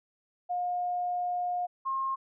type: tone pair in turn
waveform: sine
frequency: 714 / 1069.8 Hz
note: F5 / C6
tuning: +38 / +38 cents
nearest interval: perfect fifth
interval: 700 cents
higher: second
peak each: -28 dBFS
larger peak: neither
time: 0.49-1.67 / 1.85-2.16 s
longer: first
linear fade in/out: 20 ms
effects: none